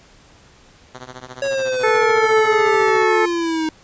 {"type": "tone with tremolo", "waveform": "5% pulse", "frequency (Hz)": 127.1, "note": "C3", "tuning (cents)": -50, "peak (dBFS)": -19, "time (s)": [0.94, 3.04], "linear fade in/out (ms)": 10, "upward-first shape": "triangle", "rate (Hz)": 14, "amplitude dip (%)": 95}
{"type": "exponential sweep", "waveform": "square", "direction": "down", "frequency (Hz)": [557, 312.6], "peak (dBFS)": -19, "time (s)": [1.42, 3.69], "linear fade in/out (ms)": 2}
{"type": "harmonic tone", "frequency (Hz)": 437.2, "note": "A4", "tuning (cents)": -11, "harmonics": [1, 2, 3, 4, 5], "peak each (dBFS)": [-17, -20, -22, -23, -24], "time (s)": [1.83, 3.26], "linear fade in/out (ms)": 10}
{"effects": ["pink hiss -49 dBFS RMS until 3.83 s", "resampled to 16000 Hz"]}